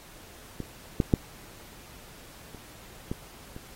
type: clicks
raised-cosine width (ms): 3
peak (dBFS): -20 / -9 / -6 / -30 / -17 / -27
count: 6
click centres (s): 0.603 / 1.002 / 1.138 / 2.547 / 3.115 / 3.564
effects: pink hiss -50 dBFS RMS until 3.75 s + AAC 48 kbps